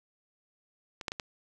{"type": "clicks", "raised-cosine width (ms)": 0.2, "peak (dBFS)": [-22, -14, -18, -18], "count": 4, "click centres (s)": [1.012, 1.082, 1.119, 1.198], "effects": []}